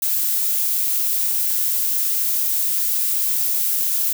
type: noise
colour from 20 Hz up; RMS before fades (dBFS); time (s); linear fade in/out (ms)
violet; -20; 0.02-4.13; 5
effects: none